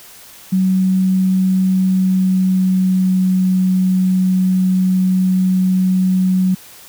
sine tone with pitch glide, 187.7 to 185.87 Hz, F#3 to F#3, +25 to +8 cents, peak -11 dBFS, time 0.52-6.55 s, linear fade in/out 10 ms, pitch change -17 cents, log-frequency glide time 1.79-3.4 s, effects white hiss -40 dBFS RMS until 6.88 s

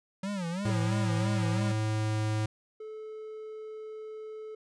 square tone with vibrato, 185 Hz, F#3, in tune, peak -32 dBFS, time 0.23-1.72 s, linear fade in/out 5 ms, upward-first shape sine, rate 3 Hz, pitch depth 180 cents each way
sine tone with exponential growth, 418.3 Hz, G#4, 12 cents sharp, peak -34 dBFS, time 0.58-0.7 s, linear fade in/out 1 ms, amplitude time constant 24 ms
square tone with pitch glide, 110 to 108.05 Hz, A2 to A2, 0 to -31 cents, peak -28 dBFS, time 0.65-2.46 s, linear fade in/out 5 ms, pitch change -31 cents, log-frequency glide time 0.92-2.21 s
triangle tone, 433.8 Hz, A4, 25 cents flat, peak -37 dBFS, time 2.8-4.55 s, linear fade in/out 5 ms
effects resampled to 22050 Hz

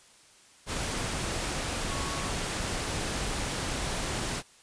sine tone in noise, 1108.7 Hz, C#6, in tune, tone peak -39 dBFS, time 1.87-2.3 s, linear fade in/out 50 ms, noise pink, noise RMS -32 dBFS, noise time 0.66-4.43 s, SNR -10 dB, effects white hiss -57 dBFS RMS until 4.62 s + resampled to 22050 Hz

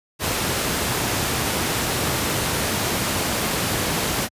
pink noise, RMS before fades -22 dBFS, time 0.19-4.29 s, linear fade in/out 50 ms, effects high-pass 80 Hz 12 dB/octave + resampled to 32000 Hz

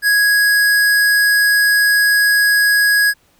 square tone, 1661.2 Hz, G#6, in tune, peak -11 dBFS, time 0.02-3.14 s, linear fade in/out 50 ms, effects pink hiss -56 dBFS RMS until 3.39 s

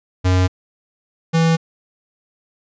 square tone pair in turn, 92 / 163.93 Hz, F#2 / E3, -9 / -9 cents, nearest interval minor seventh, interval 1000 cents, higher second, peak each -13 dBFS, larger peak neither, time 0.24-0.48 / 1.33-1.57 s, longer neither, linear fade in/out 20 ms, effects resampled to 16000 Hz

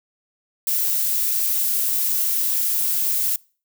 violet noise, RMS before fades -21 dBFS, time 0.67-3.36 s, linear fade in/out 2 ms, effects noise-tail reverb RT60 0.4 s tail -25 dB re dry

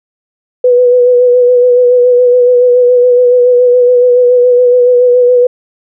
sine tone with vibrato, 493.5 Hz, B4, 1 cent flat, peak -3 dBFS, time 0.64-5.47 s, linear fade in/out 5 ms, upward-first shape sine, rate 7.1 Hz, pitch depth 27 cents each way, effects none

